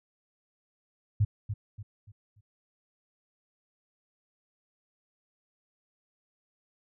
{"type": "tone with echo", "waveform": "sine", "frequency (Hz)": 104, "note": "G#2", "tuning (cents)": 3, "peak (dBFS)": -20, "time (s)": [1.2, 1.25], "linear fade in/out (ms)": 10, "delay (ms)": 290, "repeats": 4, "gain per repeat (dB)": -9, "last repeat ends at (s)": 2.41, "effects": []}